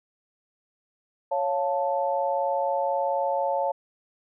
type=chord; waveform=sine; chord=Db augmented; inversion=none; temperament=equal; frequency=554.4 / 698.5 / 880 Hz; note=Db5 / F5 / A5; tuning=0 / 0 / 0 cents; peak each=-26 / -29 / -27 dBFS; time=1.31-3.72 s; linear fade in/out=10 ms; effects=none